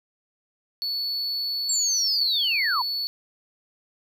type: tone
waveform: triangle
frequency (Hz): 4435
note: C#8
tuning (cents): 0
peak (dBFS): -24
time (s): 0.82-3.07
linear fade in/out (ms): 0
type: linear sweep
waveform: sine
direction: down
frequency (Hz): 7600 to 899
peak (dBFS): -22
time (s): 1.69-2.82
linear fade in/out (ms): 5
effects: none